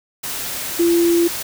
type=tone in noise; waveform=sine; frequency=341.3 Hz; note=F4; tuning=40 cents flat; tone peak=-12 dBFS; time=0.79-1.28 s; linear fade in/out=10 ms; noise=white; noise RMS=-26 dBFS; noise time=0.23-1.43 s; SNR=+11 dB; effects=none